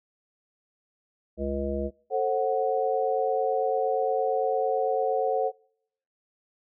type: harmonic tone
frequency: 69.3 Hz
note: C#2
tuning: in tune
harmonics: 1 / 3 / 5 / 7 / 9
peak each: -33 / -33 / -33 / -33 / -33 dBFS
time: 1.37-1.91 s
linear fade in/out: 50 ms
type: chord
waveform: sine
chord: F# diminished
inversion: first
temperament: just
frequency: 444 / 532.8 / 740 Hz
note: A4 / C5 / F#5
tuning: +16 / +31 / 0 cents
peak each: -27 dBFS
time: 2.1-5.52 s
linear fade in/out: 50 ms
effects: noise-tail reverb RT60 0.7 s tail -26 dB re dry